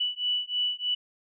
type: beating tone pair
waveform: sine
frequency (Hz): 2960 / 2963.2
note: F#7 / F#7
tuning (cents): 0 / +2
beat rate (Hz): 3.2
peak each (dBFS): -29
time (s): 0-0.95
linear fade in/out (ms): 10
effects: none